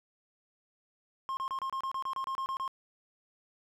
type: tone bursts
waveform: triangle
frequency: 1067 Hz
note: C6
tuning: 34 cents sharp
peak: -30 dBFS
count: 13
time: 1.29-2.678 s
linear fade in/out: 0 ms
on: 80 ms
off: 29 ms
effects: none